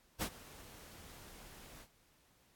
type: noise with ADSR envelope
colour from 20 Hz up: pink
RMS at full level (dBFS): -35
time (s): 0.19-1.88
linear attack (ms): 30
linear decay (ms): 72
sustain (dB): -20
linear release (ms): 68
effects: pink hiss -70 dBFS RMS until 2.55 s + AAC 64 kbps